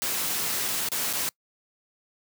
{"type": "noise with dropouts", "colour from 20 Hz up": "white", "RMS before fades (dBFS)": -28, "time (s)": [0.02, 1.29], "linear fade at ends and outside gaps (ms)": 0, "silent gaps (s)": [[0.681, 0.685], [0.887, 0.918], [1.128, 1.135]], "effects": ["noise-tail reverb RT60 0.1 s tail -26 dB re dry", "high-pass 100 Hz 12 dB/octave"]}